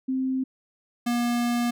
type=tone pair in turn; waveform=sine / square; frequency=261.6 / 239.3 Hz; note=C4 / A#3; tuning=0 / +46 cents; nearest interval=major second; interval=154 cents; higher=first; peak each=-23 dBFS; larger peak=neither; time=0.08-0.44 / 1.06-1.71 s; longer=second; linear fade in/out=10 ms; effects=none